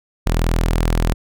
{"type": "tone", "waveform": "sawtooth", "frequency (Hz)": 41.2, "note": "E1", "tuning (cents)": 0, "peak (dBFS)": -11, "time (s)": [0.26, 1.14], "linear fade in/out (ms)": 10, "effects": []}